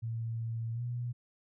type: tone with pitch glide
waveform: sine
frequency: 114.3 to 121.1 Hz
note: A#2 to B2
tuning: -34 to -34 cents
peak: -33 dBFS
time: 0.02-1.13 s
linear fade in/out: 20 ms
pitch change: +100 cents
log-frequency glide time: 0.73-0.82 s
effects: none